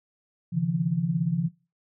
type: tone cluster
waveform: sine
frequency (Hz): 135.6 / 152.9 / 170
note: C#3 / D#3 / F3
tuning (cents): -38 / -30 / -46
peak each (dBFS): -29 / -30 / -25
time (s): 0.52-1.49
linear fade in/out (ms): 20
effects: noise-tail reverb RT60 0.3 s tail -20 dB re dry